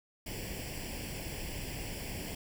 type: noise with comb filter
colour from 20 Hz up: pink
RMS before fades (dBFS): -40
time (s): 0.26-2.35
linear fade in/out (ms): 5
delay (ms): 0.39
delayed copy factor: +0.8
effects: none